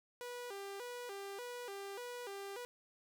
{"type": "tone with vibrato", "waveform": "sawtooth", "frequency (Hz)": 440, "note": "A4", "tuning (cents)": 0, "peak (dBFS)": -40, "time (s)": [0.21, 2.65], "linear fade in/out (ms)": 0, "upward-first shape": "square", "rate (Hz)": 1.7, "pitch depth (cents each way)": 180, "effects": []}